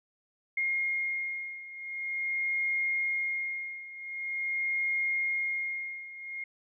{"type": "beating tone pair", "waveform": "sine", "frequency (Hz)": [2137, 2137.45], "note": ["C7", "C7"], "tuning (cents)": [36, 36], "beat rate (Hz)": 0.45, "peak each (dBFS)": [-34, -31], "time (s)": [0.57, 6.44], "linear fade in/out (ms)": 5, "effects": []}